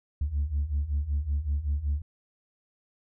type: beating tone pair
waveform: sine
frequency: 69.3 / 74.6 Hz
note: C#2 / D2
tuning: 0 / +28 cents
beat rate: 5.3 Hz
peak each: -29 / -26 dBFS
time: 0.21-2.02 s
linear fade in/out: 5 ms
effects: tanh soft clip ceiling -21 dBFS